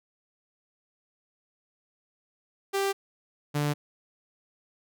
sawtooth tone pair in turn, 393.3 / 146.9 Hz, G4 / D3, +6 / +1 cents, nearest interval octave + perfect fourth, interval 1705 cents, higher first, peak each -21 dBFS, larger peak neither, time 2.73-2.93 / 3.54-3.74 s, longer neither, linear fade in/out 20 ms, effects none

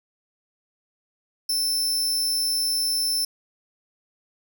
sawtooth tone, 5320 Hz, E8, 15 cents sharp, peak -19 dBFS, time 1.49-3.25 s, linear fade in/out 5 ms, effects none

